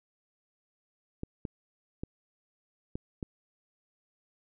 clicks, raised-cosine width 3 ms, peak -22 dBFS, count 5, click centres 1.234 / 1.452 / 2.035 / 2.955 / 3.228 s, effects none

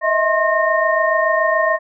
sine tone cluster, 627 / 654 / 1066 / 1839 Hz, D#5 / E5 / C6 / A#6, +13 / -14 / +32 / -24 cents, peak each -19 dBFS, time 0.01-1.79 s, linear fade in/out 50 ms, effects none

